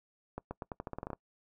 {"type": "accelerating click train", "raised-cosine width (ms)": 1, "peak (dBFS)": -24, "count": 12, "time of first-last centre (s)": [0.38, 1.132], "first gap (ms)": 130, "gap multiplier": 0.86, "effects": ["noise-tail reverb RT60 0.1 s tail -23 dB re dry"]}